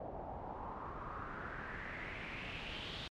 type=noise with low-pass filter sweep; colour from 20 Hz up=pink; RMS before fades=-45 dBFS; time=0-3.08 s; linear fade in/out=5 ms; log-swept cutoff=670 to 3600 Hz; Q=4.1; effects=MP3 96 kbps